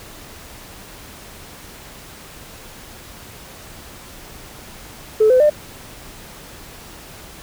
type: tone with pitch steps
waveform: sine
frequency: 433.3 / 509.4 / 598.8 Hz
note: A4 / C5 / D5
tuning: -27 / -46 / +33 cents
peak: -8 dBFS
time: 5.2-5.5 s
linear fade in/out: 10 ms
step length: 100 ms
effects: tanh soft clip ceiling -5 dBFS + pink hiss -39 dBFS RMS until 7.42 s